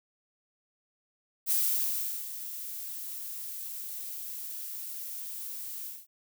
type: noise with ADSR envelope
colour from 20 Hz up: violet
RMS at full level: -26 dBFS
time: 1.46-6.07 s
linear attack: 48 ms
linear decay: 740 ms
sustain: -13 dB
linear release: 210 ms
effects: none